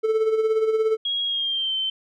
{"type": "tone with tremolo", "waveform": "triangle", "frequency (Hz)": 440, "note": "A4", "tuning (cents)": 0, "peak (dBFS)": -14, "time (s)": [0.03, 0.97], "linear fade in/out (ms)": 20, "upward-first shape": "sine", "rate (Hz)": 17, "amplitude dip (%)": 55}
{"type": "tone with pitch glide", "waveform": "sine", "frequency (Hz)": [3296, 3093], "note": ["G#7", "G7"], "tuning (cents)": [-14, -24], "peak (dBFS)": -22, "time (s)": [1.05, 1.9], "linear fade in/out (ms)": 5, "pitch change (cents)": -110, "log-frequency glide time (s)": [1.25, 1.75]}
{"effects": []}